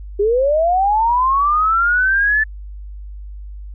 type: linear sweep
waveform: sine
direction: up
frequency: 392 to 1760 Hz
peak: -12 dBFS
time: 0.19-2.44 s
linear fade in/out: 10 ms
effects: added 50 Hz sine -29 dBFS peak until 3.74 s